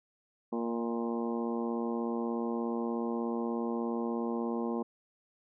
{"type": "harmonic tone with a mistuned harmonic", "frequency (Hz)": 116.7, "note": "A#2", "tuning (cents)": 2, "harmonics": [2, 3, 4, 5, 6, 7, 8, 9], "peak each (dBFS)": [-33, -37, -38, -45, -47, -44, -47, -45], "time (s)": [0.52, 4.83], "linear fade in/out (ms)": 10, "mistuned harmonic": 5, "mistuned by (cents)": 25, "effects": []}